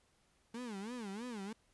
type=tone with vibrato; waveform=35% pulse; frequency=220 Hz; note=A3; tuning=in tune; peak=-40 dBFS; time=0.54-1.53 s; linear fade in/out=5 ms; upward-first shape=sine; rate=3.1 Hz; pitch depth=230 cents each way; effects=pink hiss -73 dBFS RMS until 1.73 s + resampled to 24000 Hz